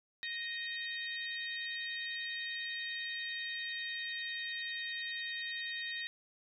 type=harmonic tone; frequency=622.3 Hz; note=D#5; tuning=in tune; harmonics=3 / 4 / 5 / 6 / 7; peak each=-40 / -46 / -51 / -43 / -51 dBFS; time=0.23-6.07 s; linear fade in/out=0 ms; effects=none